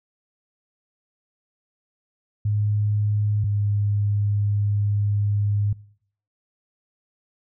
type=tone pair in turn; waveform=sine; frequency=104.5 / 102.7 Hz; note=G#2 / G#2; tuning=+11 / -19 cents; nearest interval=unison; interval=30 cents; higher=first; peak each=-19 dBFS; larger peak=neither; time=2.45-3.44 / 3.44-5.73 s; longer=second; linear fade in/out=5 ms; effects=noise-tail reverb RT60 0.6 s tail -22 dB re dry